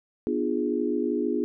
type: chord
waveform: sine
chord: B diminished seventh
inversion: none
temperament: equal with one note detuned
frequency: 246.9 / 300 / 349.2 / 415.3 Hz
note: B3 / D4 / F4 / Ab4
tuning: 0 / +37 / 0 / 0 cents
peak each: -29 dBFS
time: 0.27-1.44 s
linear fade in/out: 0 ms
effects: none